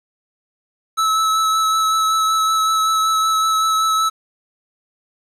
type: tone with vibrato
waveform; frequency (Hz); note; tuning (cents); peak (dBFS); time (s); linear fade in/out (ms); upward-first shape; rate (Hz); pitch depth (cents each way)
square; 1302; E6; -22; -15; 0.97-4.1; 20; sine; 5.3; 13
effects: low-pass 11000 Hz 12 dB/octave + 8-bit